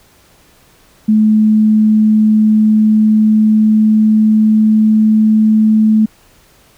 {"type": "tone with pitch glide", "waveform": "sine", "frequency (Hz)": [215.5, 217.1], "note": ["A3", "A3"], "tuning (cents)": [-36, -23], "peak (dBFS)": -6, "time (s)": [1.08, 6.06], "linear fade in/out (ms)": 10, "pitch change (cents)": 13, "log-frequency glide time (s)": [2.59, 5.75], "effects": ["pink hiss -48 dBFS RMS until 6.77 s"]}